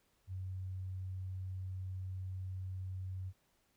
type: tone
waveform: sine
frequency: 93.5 Hz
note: F#2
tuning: 19 cents sharp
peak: -39 dBFS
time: 0.27-3.33 s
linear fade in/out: 50 ms
effects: pink hiss -75 dBFS RMS until 3.76 s